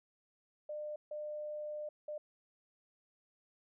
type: tone bursts at uneven times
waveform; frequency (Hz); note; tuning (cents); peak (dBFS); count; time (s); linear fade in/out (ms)
sine; 601; D5; +40; -39; 3; 0.69-0.96 / 1.11-1.89 / 2.08-2.18; 5
effects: none